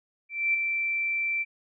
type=tone with ADSR envelope; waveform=sine; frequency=2341 Hz; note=D7; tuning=6 cents flat; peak=-20 dBFS; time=0.29-1.45 s; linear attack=250 ms; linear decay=10 ms; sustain=-5 dB; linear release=35 ms; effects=none

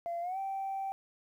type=tone with pitch glide; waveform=sine; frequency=685 to 777.8 Hz; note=F5 to G5; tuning=-34 to -14 cents; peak=-32 dBFS; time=0.06-0.92 s; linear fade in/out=0 ms; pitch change=+220 cents; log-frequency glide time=0.21-0.38 s; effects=tanh soft clip ceiling -30 dBFS + 11-bit

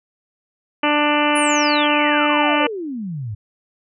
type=harmonic tone; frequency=295.8 Hz; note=D4; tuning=13 cents sharp; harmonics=1 / 2 / 3 / 4 / 5 / 6 / 7 / 8 / 9 / 10; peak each=-20 / -22 / -21 / -23 / -27 / -28 / -28 / -25 / -26 / -26 dBFS; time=0.83-2.67 s; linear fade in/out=5 ms
type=exponential sweep; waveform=sine; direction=down; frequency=10340 to 98 Hz; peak=-24 dBFS; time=1.35-3.35 s; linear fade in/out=10 ms
effects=none

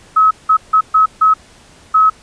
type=tone bursts at uneven times; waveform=sine; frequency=1283 Hz; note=E6; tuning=47 cents flat; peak=-6 dBFS; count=6; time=0.16-0.31 / 0.49-0.57 / 0.73-0.81 / 0.94-1.06 / 1.21-1.34 / 1.94-2.1 s; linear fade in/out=10 ms; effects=pink hiss -44 dBFS RMS until 2.22 s + resampled to 22050 Hz

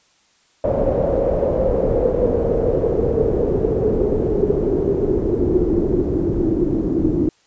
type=noise with low-pass filter sweep; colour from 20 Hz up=pink; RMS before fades=-18 dBFS; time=0.64-7.29 s; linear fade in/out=2 ms; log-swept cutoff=570 to 320 Hz; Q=6.7; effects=white hiss -58 dBFS RMS until 7.46 s + resampled to 16000 Hz

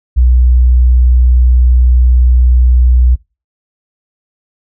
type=tone; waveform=sine; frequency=61.74 Hz; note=B1; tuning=in tune; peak=-4 dBFS; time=0.16-3.16 s; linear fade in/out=20 ms; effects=noise-tail reverb RT60 0.3 s tail -24 dB re dry

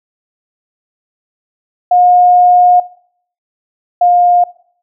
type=tone pair in turn; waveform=sine; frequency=717 / 708.4 Hz; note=F5 / F5; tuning=+45 / +24 cents; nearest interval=unison; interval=21 cents; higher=first; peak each=-5 dBFS; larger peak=neither; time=1.91-2.8 / 4.01-4.44 s; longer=first; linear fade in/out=5 ms; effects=noise-tail reverb RT60 0.6 s tail -20 dB re dry

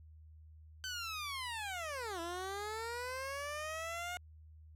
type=linear two-way sweep; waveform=15% pulse; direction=down then up; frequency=1539 to 330 to 721 Hz; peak=-33 dBFS; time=0.84-4.17 s; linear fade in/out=0 ms; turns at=2.2 s; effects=added 78 Hz sine -54 dBFS peak until 4.75 s + low-pass 12000 Hz 12 dB/octave

